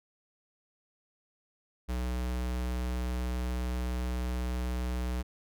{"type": "tone", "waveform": "square", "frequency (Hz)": 61.74, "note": "B1", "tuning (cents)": 0, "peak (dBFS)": -31, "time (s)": [1.88, 5.23], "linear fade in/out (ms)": 20, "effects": []}